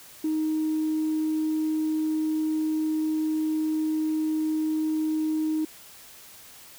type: tone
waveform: sine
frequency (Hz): 312.1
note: D#4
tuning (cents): +5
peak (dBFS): -22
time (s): 0.24-5.65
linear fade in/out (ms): 5
effects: tanh soft clip ceiling -19 dBFS + white hiss -48 dBFS RMS until 6.78 s